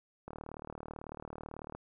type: click train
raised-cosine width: 1 ms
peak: -29 dBFS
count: 57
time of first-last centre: 0.28-1.75 s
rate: 38.1 Hz
effects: none